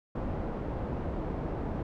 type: low-pass noise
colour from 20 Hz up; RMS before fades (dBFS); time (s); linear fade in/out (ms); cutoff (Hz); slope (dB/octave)
pink; -34; 0.15-1.83; 5; 740; 12
effects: none